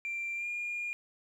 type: tone with pitch glide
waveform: sine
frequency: 2364 to 2418 Hz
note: D7 to D7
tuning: +11 to +50 cents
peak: -32 dBFS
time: 0.05-0.93 s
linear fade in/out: 0 ms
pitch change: +39 cents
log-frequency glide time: 0.35-0.48 s
effects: tanh soft clip ceiling -30 dBFS + 11-bit